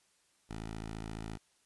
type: tone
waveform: 10% pulse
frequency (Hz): 54.5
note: A1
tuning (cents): -16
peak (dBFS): -32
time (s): 0.49-1.38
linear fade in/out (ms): 20
effects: white hiss -71 dBFS RMS until 1.65 s + resampled to 24000 Hz

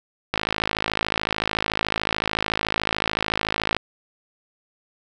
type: click train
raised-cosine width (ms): 0.3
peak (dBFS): -5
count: 185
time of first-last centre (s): 0.34-3.766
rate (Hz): 53.7
effects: none

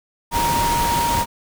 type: tone in noise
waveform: sine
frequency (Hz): 939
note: A#5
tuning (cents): +12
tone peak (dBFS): -18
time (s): 0.31-1.26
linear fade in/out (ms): 50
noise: pink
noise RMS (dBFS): -23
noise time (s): 0.31-1.26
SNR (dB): +2
effects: none

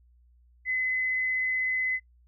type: tone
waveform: sine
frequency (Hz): 2029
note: B6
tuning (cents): +46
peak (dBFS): -25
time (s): 0.65-2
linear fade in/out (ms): 50
effects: noise-tail reverb RT60 0.1 s tail -20 dB re dry + added 60 Hz sine -57 dBFS peak until 2.27 s

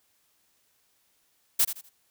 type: noise with echo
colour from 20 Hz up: blue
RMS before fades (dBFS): -21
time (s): 1.59-1.65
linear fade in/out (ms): 10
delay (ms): 82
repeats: 3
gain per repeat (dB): -11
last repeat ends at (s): 1.896
effects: white hiss -69 dBFS RMS until 2.1 s

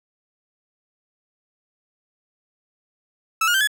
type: tone with pitch steps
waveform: 30% pulse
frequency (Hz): 1311 / 1429.7 / 1559.1 / 1700.2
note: E6 / F6 / G6 / G#6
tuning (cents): -10 / +40 / -10 / +40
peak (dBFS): -14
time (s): 3.41-3.674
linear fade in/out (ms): 5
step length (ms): 66
effects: none

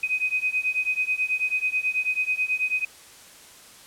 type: beating tone pair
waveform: sine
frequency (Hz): 2505 / 2514.2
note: D#7 / D#7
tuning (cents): +11 / +17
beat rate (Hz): 9.2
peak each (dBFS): -26 / -25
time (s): 0.03-2.85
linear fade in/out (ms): 5
effects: white hiss -48 dBFS RMS until 3.86 s + low-pass 11000 Hz 12 dB/octave

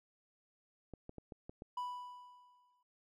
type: clicks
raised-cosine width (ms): 2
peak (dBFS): -34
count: 6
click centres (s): 0.937 / 1.094 / 1.183 / 1.322 / 1.495 / 1.621
type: tone with exponential decay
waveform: triangle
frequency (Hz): 987.8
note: B5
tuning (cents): 0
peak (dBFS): -34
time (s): 1.77-2.83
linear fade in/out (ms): 5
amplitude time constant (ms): 230
effects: none

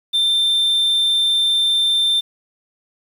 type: tone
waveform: sine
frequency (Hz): 3575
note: A7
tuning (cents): +27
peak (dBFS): -11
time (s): 0.13-2.21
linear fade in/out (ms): 20
effects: tanh soft clip ceiling -13 dBFS + 7-bit

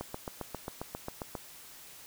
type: click train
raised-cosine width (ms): 1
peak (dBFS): -22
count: 11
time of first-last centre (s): 0.01-1.352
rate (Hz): 7.45
effects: white hiss -51 dBFS RMS until 2.06 s

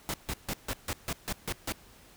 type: noise bursts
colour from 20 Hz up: pink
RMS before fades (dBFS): -33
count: 9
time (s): 0.09-1.722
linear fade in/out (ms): 0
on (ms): 48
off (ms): 150
effects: pink hiss -56 dBFS RMS until 2.16 s

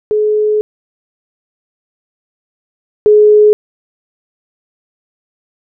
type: tone pair in turn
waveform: sine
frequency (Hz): 424.9 / 421.7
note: G#4 / G#4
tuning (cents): +40 / +26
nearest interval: unison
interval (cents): 14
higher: first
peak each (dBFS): -9 / -3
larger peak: second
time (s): 0.11-0.61 / 3.06-3.53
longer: first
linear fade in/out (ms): 0
effects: none

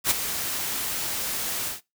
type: noise with ADSR envelope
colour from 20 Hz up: white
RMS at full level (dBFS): -19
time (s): 0.04-1.81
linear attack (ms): 68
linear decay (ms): 15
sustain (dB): -10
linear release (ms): 140
effects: noise-tail reverb RT60 0.2 s tail -21 dB re dry

